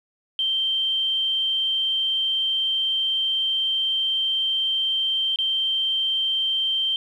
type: tone with dropouts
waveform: sine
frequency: 3136 Hz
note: G7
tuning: in tune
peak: -20 dBFS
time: 0.39-6.96 s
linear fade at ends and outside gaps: 1 ms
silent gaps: 5.359-5.387 s
effects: 9-bit